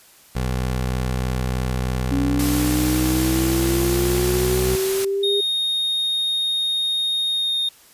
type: tone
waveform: 20% pulse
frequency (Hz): 63.2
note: B1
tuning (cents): +41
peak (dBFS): -16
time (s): 0.35-4.76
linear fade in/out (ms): 10
type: linear sweep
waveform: sine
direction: up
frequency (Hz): 277.1 to 405.2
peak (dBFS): -19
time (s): 2.11-5.41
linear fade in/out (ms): 10
type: noise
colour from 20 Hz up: white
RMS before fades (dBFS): -27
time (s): 2.39-5.05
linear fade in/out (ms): 5
type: tone with pitch glide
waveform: triangle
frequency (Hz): 3707 to 3684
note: A#7 to A#7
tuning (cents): -10 to -21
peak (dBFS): -18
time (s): 5.23-7.69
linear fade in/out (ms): 5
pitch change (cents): -11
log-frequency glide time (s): 7.33-7.57
effects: white hiss -50 dBFS RMS until 7.93 s + resampled to 32000 Hz